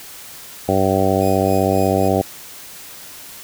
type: harmonic tone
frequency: 96 Hz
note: G2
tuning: 36 cents flat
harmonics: 1 / 2 / 3 / 4 / 5 / 6 / 7 / 8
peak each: -22 / -22 / -22 / -22 / -22 / -22 / -22 / -22 dBFS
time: 0.68-2.22 s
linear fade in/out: 10 ms
type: tone with tremolo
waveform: 5% pulse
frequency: 2489 Hz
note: D#7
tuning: in tune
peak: -22 dBFS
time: 1.21-2.08 s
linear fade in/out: 0 ms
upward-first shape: triangle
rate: 3.7 Hz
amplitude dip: 85%
effects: white hiss -37 dBFS RMS until 3.43 s